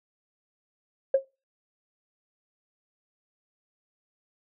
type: tone with exponential decay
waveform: sine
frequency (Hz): 540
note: C#5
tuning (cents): -45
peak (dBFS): -13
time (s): 1.14-1.25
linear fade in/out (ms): 5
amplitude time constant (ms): 23
effects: noise-tail reverb RT60 0.3 s tail -26 dB re dry + tanh soft clip ceiling -11 dBFS